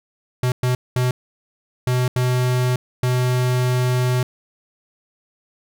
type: tone bursts at uneven times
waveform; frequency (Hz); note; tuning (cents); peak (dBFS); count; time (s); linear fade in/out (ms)
square; 125.7; B2; +31; -17; 6; 0.43-0.52 / 0.63-0.75 / 0.96-1.11 / 1.87-2.08 / 2.16-2.76 / 3.03-4.23; 2
effects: none